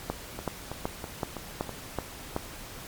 two click trains, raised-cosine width 1 ms, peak -14 / -21 dBFS, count 7 / 5, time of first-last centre 0.1-2.364 / 0.39-1.693 s, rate 2.65 / 3.07 Hz, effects pink hiss -43 dBFS RMS until 2.87 s + MP3 96 kbps

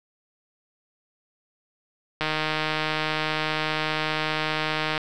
click train, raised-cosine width 0.3 ms, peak -9 dBFS, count 430, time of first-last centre 2.21-4.978 s, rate 155 Hz, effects none

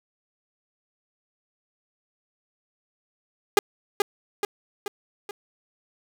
sawtooth tone with echo, 407.5 Hz, G#4, 33 cents flat, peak -9 dBFS, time 3.57-3.59 s, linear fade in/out 2 ms, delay 430 ms, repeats 4, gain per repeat -5 dB, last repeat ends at 5.31 s, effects none

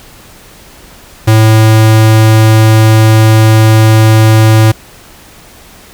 square tone, 110 Hz, A2, in tune, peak -3 dBFS, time 1.27-4.72 s, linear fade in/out 10 ms, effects pink hiss -36 dBFS RMS until 5.93 s

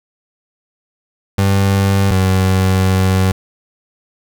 30% pulse tone pair in turn, 98 / 94.32 Hz, G2 / F#2, 0 / +34 cents, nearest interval minor second, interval 66 cents, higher first, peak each -8 dBFS, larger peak neither, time 1.38-2.11 / 2.11-3.32 s, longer second, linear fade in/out 5 ms, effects none

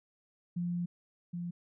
sine tone pair in turn, 174.61 / 173.79 Hz, F3 / F3, 0 / -8 cents, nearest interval unison, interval 8 cents, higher first, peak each -31 / -35 dBFS, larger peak first, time 0.56-0.86 / 1.33-1.51 s, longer first, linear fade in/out 10 ms, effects none

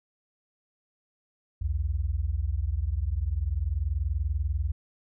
sine tone pair together, 62.06 / 82.41 Hz, B1 / E2, +9 / 0 cents, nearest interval perfect fourth, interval 491 cents, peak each -28 dBFS, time 1.61-4.72 s, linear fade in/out 10 ms, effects none

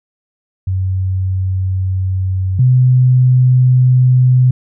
sine tone pair in turn, 93.9 / 126.98 Hz, F#2 / B2, +26 / +49 cents, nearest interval perfect fourth, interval 523 cents, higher second, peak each -13 / -6 dBFS, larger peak second, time 0.67-2.59 / 2.59-4.51 s, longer neither, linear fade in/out 5 ms, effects none

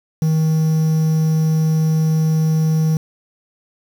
triangle tone with quantisation, 158.2 Hz, D#3, 29 cents sharp, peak -11 dBFS, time 0.22-2.97 s, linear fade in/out 2 ms, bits 6, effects none

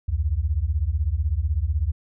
sine beating tone pair, 67.9 / 83.9 Hz, C#2 / E2, -35 / +31 cents, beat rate 16 Hz, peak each -23 dBFS, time 0.08-1.92 s, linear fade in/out 10 ms, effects none

